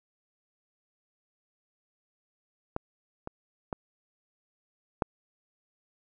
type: clicks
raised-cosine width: 1 ms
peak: -16 / -22 / -18 / -11 dBFS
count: 4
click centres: 2.764 / 3.274 / 3.728 / 5.022 s
effects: none